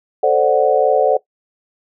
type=chord; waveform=sine; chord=D dominant seventh; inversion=second; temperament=equal; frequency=440 / 523.3 / 587.3 / 740 Hz; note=A4 / C5 / D5 / F#5; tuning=0 / 0 / 0 / 0 cents; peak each=-16 dBFS; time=0.23-1.17 s; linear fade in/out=5 ms; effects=noise-tail reverb RT60 0.1 s tail -18 dB re dry